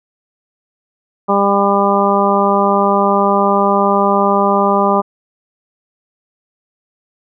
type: harmonic tone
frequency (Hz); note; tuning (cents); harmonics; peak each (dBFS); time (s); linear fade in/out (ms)
199.7; G3; +32; 1 / 2 / 3 / 4 / 5 / 6; -17 / -17 / -17 / -17 / -17 / -17; 1.28-5.02; 20
effects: none